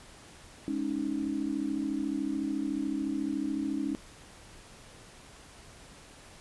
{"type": "chord", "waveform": "sine", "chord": "Ab suspended fourth", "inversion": "none", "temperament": "equal", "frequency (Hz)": [207.7, 277.2, 311.1], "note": ["Ab3", "Db4", "Eb4"], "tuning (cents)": [0, 0, 0], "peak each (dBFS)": [-37, -32, -33], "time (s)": [0.68, 3.95], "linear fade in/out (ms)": 0, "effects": ["pink hiss -52 dBFS RMS until 6.4 s", "resampled to 24000 Hz"]}